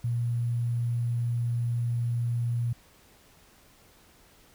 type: tone with sample-and-hold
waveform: sine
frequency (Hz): 118.8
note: A#2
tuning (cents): +33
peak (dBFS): -25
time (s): 0.04-2.73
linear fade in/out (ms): 5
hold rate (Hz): 11025
effects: pink hiss -58 dBFS RMS until 4.54 s